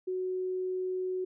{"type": "tone", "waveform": "sine", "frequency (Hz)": 370, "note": "F#4", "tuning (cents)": 0, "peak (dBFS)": -30, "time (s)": [0.07, 1.25], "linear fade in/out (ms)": 10, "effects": []}